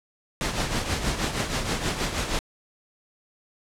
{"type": "noise with tremolo", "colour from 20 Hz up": "pink", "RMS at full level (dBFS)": -24, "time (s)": [0.41, 2.39], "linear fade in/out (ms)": 0, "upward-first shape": "triangle", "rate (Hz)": 6.3, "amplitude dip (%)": 65, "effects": ["low-pass 8000 Hz 12 dB/octave"]}